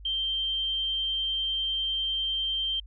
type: tone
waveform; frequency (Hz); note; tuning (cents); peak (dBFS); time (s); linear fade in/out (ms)
sine; 3145; G7; +5; -26; 0.05-2.8; 5
effects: added 50 Hz sine -43 dBFS peak until 2.86 s